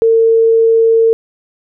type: tone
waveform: sine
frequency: 453.1 Hz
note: A#4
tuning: 49 cents flat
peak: -6 dBFS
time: 0.02-1.13 s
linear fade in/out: 0 ms
effects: none